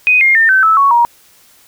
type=tone with pitch steps; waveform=sine; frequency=2498 / 2125 / 1807.6 / 1537.7 / 1308.1 / 1112.7 / 946.6 Hz; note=D#7 / C7 / A6 / G6 / E6 / C#6 / A#5; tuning=+6 / +26 / +46 / -34 / -14 / +6 / +26 cents; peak=-6 dBFS; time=0.07-1.05 s; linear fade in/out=0 ms; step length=140 ms; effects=white hiss -47 dBFS RMS until 1.67 s